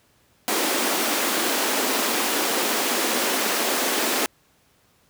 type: high-pass noise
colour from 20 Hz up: pink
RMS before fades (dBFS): -23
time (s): 0.48-4.26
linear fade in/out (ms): 0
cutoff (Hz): 230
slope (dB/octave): 48
effects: pink hiss -61 dBFS RMS until 5.09 s + high-pass 60 Hz 12 dB/octave